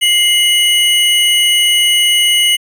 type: tone pair together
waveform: square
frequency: 2100 / 2933 Hz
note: C7 / F#7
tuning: +6 / -16 cents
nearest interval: tritone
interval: 578 cents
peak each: -16 / -10 dBFS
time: 0.01-2.57 s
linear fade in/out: 20 ms
effects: resampled to 32000 Hz